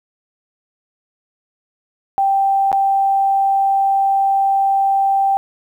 sine tone with dropouts, 784 Hz, G5, in tune, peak -12 dBFS, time 2.18-5.37 s, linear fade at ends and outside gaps 0 ms, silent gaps 2.717-2.728 s, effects 8-bit

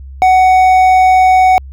triangle tone with hard clipping, 746 Hz, F#5, 14 cents sharp, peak -6 dBFS, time 0.22-1.58 s, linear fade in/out 0 ms, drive 9 dB, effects added 67 Hz sine -27 dBFS peak until 1.72 s

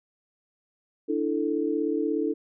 sine chord, D suspended second, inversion none, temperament just, 293.7 / 330.4 / 440.5 Hz, D4 / E4 / A4, 0 / +4 / +2 cents, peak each -28 dBFS, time 1.08-2.34 s, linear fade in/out 20 ms, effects none

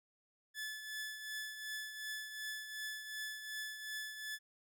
sawtooth tone with tremolo, 1729 Hz, A6, 31 cents flat, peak -36 dBFS, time 0.54-4.39 s, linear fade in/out 50 ms, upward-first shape triangle, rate 2.7 Hz, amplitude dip 60%, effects none

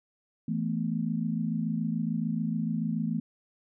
sine chord, E suspended fourth, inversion none, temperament equal with one note detuned, 165.29 / 220 / 246.9 Hz, E3 / A3 / B3, +5 / 0 / 0 cents, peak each -31 / -30 / -34 dBFS, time 0.48-3.2 s, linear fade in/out 5 ms, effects none

